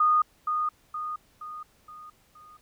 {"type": "tone with echo", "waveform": "sine", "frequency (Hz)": 1231, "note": "D#6", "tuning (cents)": -19, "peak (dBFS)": -18, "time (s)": [0, 0.22], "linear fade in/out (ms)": 5, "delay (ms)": 470, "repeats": 5, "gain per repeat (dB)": -6, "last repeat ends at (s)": 2.57, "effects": ["pink hiss -63 dBFS RMS until 2.61 s"]}